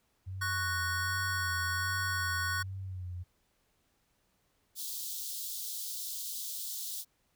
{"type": "tone with vibrato", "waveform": "sine", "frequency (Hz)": 92.5, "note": "F#2", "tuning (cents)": 0, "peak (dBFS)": -37, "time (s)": [0.26, 3.24], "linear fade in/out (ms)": 20, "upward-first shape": "sine", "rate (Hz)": 1.3, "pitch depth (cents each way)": 66}
{"type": "chord", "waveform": "square", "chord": "F# major", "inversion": "second", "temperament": "just", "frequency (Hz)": [1110, 1480, 1850], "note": ["C#6", "F#6", "A#6"], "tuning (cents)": [2, 0, -14], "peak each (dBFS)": [-39, -34, -40], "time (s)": [0.41, 2.63], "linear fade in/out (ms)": 10}
{"type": "high-pass noise", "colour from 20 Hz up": "white", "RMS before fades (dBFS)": -39, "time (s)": [4.75, 7.05], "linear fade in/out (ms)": 50, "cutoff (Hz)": 3400, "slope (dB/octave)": 48}
{"effects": ["pink hiss -74 dBFS RMS until 7.35 s"]}